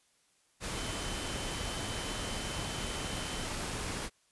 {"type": "tone in noise", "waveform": "sine", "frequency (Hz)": 3058, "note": "G7", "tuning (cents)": -44, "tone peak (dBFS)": -45, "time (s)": [0.73, 3.48], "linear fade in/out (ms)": 50, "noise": "pink", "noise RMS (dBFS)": -37, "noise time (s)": [0.6, 4.1], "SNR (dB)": -11, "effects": ["white hiss -70 dBFS RMS until 4.31 s", "resampled to 24000 Hz"]}